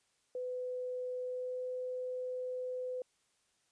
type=tone with pitch glide; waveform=sine; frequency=502 to 505.2 Hz; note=B4 to B4; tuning=+28 to +39 cents; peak=-36 dBFS; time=0.35-3.02 s; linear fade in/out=2 ms; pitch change=+11 cents; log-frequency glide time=1.2-1.64 s; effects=white hiss -75 dBFS RMS until 3.71 s + resampled to 22050 Hz